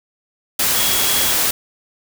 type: tone in noise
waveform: sine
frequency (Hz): 3322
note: G#7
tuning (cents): 0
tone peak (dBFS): -24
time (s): 0.76-1.32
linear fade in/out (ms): 5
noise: white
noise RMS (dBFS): -17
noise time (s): 0.59-1.51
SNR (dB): -10
effects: none